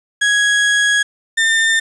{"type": "tone pair in turn", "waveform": "35% pulse", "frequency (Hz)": [1661.2, 1803.4], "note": ["G#6", "A6"], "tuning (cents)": [0, 42], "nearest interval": "minor second", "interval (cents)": 142, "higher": "second", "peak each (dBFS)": -10, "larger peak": "neither", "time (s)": [[0.21, 1.03], [1.37, 1.8]], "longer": "first", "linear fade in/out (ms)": 10, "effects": ["resampled to 24000 Hz", "7-bit"]}